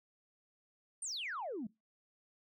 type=exponential sweep; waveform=sine; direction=down; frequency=9350 to 196 Hz; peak=-37 dBFS; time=1.02-1.67 s; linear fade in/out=5 ms; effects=noise-tail reverb RT60 0.2 s tail -22 dB re dry + tanh soft clip ceiling -34 dBFS